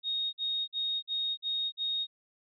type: tone bursts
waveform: sine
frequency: 3729 Hz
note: A#7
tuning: in tune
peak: -29 dBFS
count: 6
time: 0.03-2.07 s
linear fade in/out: 50 ms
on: 300 ms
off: 48 ms
effects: none